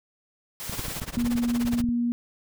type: noise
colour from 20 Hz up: white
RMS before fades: -36 dBFS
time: 0.6-1 s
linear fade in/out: 0 ms
type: clicks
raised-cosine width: 5 ms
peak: -22 dBFS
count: 12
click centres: 0.696 / 0.794 / 0.883 / 1.019 / 1.18 / 1.244 / 1.355 / 1.651 / 1.736 / 1.803 / 1.841 / 1.889 s
type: noise with tremolo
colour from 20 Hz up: pink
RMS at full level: -33 dBFS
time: 0.72-1.82 s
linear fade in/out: 2 ms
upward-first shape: sine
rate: 17 Hz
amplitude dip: 90%
type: tone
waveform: sine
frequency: 238.6 Hz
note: A#3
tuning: 41 cents sharp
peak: -22 dBFS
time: 1.17-2.12 s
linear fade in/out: 0 ms
effects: none